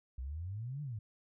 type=exponential two-way sweep; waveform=sine; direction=up then down; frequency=60.4 to 151.4 to 100.1 Hz; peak=-38 dBFS; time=0.18-0.99 s; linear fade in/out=5 ms; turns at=0.82 s; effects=none